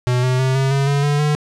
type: tone with pitch steps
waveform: square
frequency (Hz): 124.4 / 127.68 / 131.04 / 134.49 / 138.03 / 141.67 / 145.4 / 149.22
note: B2 / C3 / C3 / C3 / C#3 / C#3 / D3 / D3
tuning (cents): +13 / -42 / +3 / +48 / -7 / +38 / -17 / +28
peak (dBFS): -15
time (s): 0.07-1.35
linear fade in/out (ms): 0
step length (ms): 160
effects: low-pass 8000 Hz 12 dB/octave